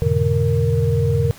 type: tone cluster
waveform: sine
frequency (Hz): 87.3 / 107.6 / 127.2 / 148.1 / 465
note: F2 / A2 / C3 / D3 / A#4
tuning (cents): 0 / -38 / -48 / +15 / -4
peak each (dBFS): -21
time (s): 0.02-1.31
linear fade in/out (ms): 0
effects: pink hiss -42 dBFS RMS until 1.38 s